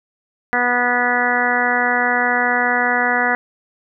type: harmonic tone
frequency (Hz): 244.9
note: B3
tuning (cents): -14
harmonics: 1 / 2 / 3 / 4 / 5 / 6 / 7 / 8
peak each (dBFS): -26 / -25 / -21 / -25 / -26 / -22 / -21 / -21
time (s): 0.53-3.35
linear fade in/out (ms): 0
effects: none